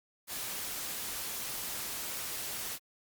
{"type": "noise", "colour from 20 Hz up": "white", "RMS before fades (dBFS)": -38, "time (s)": [0.27, 2.79], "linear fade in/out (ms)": 50, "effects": ["Opus 48 kbps"]}